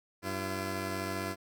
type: tone pair together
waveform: 10% pulse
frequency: 95.2 / 339.3 Hz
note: F#2 / F4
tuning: +50 / -50 cents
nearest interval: octave + minor seventh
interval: 2200 cents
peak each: -28 / -28 dBFS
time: 0.22-1.36 s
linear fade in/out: 50 ms
effects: none